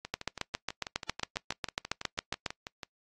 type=two click trains; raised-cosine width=0.2 ms; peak=-21 / -13 dBFS; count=18 / 18; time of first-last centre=0.05-2.832 / 0.14-2.462 s; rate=6.11 / 7.32 Hz; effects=noise-tail reverb RT60 0.1 s tail -24 dB re dry + AAC 32 kbps